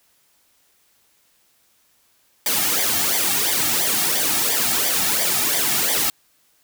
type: noise with flanger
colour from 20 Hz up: white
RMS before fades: -20 dBFS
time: 2.46-6.1 s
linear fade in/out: 2 ms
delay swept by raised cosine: 0.73 to 2.03 ms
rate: 2.9 Hz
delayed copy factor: -0.75
effects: white hiss -61 dBFS RMS until 6.63 s

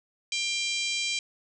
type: harmonic tone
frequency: 793 Hz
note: G5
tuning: 20 cents sharp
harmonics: 3 / 4 / 5 / 6 / 7 / 8 / 9 / 10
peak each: -31 / -33 / -35 / -37 / -38 / -39 / -40 / -41 dBFS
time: 0.32-1.19 s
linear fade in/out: 2 ms
effects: none

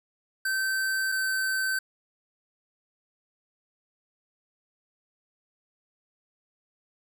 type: tone pair in turn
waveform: square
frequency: 1547 / 1540.3 Hz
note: G6 / G6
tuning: -23 / -31 cents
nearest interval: unison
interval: 8 cents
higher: first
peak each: -26 dBFS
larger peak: neither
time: 0.45-1.12 / 1.12-1.79 s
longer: neither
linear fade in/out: 5 ms
effects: 10-bit

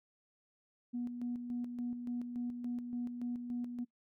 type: tone with tremolo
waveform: sine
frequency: 242.5 Hz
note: B3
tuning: 31 cents flat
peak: -34 dBFS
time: 0.93-3.85 s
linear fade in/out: 20 ms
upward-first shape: square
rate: 3.5 Hz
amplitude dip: 50%
effects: noise-tail reverb RT60 0.1 s tail -19 dB re dry + tanh soft clip ceiling -30 dBFS

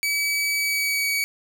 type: tone with pitch glide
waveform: sawtooth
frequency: 2286 to 2264 Hz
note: D7 to C#7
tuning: -47 to +36 cents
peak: -18 dBFS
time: 0.03-1.24 s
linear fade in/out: 0 ms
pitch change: -17 cents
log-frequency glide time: 0.55-1.07 s
effects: none

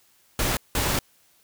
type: noise bursts at uneven times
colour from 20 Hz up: pink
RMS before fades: -24 dBFS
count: 2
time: 0.39-0.57 / 0.75-0.99 s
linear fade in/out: 2 ms
effects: white hiss -61 dBFS RMS until 1.43 s

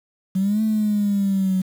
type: exponential two-way sweep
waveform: sine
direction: up then down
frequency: 185.2 to 220 to 185.2 Hz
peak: -16 dBFS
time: 0.35-1.62 s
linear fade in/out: 10 ms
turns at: 0.62 s
effects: tanh soft clip ceiling -13 dBFS + 7-bit

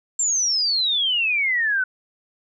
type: exponential sweep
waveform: sine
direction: down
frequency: 7459 to 1477 Hz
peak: -18 dBFS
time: 0.19-1.84 s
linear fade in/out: 5 ms
effects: none

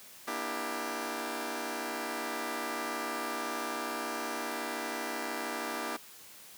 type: chord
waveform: 10% pulse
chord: E half-diminished seventh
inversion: second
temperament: just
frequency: 237.3 / 296.7 / 329.6 / 395.6 Hz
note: Bb3 / D4 / E4 / G4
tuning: +31 / +18 / 0 / +16 cents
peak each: -32 dBFS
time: 0.27-5.97 s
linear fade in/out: 10 ms
effects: white hiss -52 dBFS RMS until 6.57 s + high-pass 100 Hz 12 dB/octave

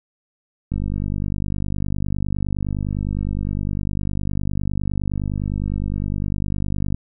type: click train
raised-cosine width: 5 ms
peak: -12 dBFS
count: 311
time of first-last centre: 0.72-6.945 s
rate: 49.8 Hz
effects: none

